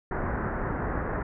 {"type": "low-pass noise", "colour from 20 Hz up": "pink", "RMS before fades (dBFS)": -30, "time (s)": [0.11, 1.23], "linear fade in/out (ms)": 5, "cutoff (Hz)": 1800, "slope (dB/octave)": 48, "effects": []}